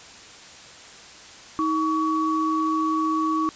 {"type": "tone pair together", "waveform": "sine", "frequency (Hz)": [316.8, 1128.9], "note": ["D#4", "C#6"], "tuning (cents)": [31, 31], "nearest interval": "octave + minor seventh", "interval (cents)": 2200, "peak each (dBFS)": -23, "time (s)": [1.59, 3.49], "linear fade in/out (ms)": 0, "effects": ["white hiss -44 dBFS RMS until 3.55 s", "resampled to 16000 Hz"]}